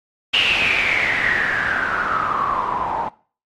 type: noise with low-pass filter sweep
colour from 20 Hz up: white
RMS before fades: -20 dBFS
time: 0.33-3.09 s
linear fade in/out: 10 ms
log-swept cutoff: 2900 to 870 Hz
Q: 10
effects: noise-tail reverb RT60 0.4 s tail -20 dB re dry + AAC 48 kbps